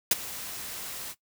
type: noise with ADSR envelope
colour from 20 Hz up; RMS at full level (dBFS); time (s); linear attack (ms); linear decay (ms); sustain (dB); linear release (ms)
white; -18; 0.11-1.15; 5; 22; -20; 51
effects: noise-tail reverb RT60 0.1 s tail -17 dB re dry